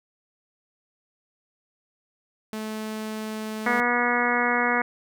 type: tone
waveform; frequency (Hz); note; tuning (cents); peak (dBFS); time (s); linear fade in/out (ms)
sawtooth; 217; A3; -24; -26; 2.53-3.8; 0
type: harmonic tone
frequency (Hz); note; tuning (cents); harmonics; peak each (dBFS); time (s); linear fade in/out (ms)
242.3; B3; -33; 1 / 2 / 3 / 4 / 5 / 6 / 7 / 8 / 9; -29 / -29 / -29 / -29 / -29 / -29 / -29 / -29 / -29; 3.66-4.82; 5
effects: none